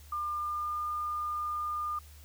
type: tone with pitch glide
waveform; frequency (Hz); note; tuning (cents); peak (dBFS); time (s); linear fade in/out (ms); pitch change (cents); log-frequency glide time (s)
sine; 1200 to 1209.7; D6 to D#6; +37 to -49; -31; 0.12-1.99; 5; +14; 0.32-0.83
effects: added 74 Hz sine -50 dBFS peak until 2.24 s + white hiss -58 dBFS RMS until 2.24 s